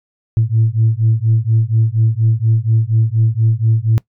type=beating tone pair; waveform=sine; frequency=110 / 114.2 Hz; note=A2 / A#2; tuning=0 / -35 cents; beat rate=4.2 Hz; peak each=-13 dBFS; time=0.37-3.98 s; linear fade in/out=0 ms; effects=noise-tail reverb RT60 0.1 s tail -22 dB re dry + tanh soft clip ceiling -5 dBFS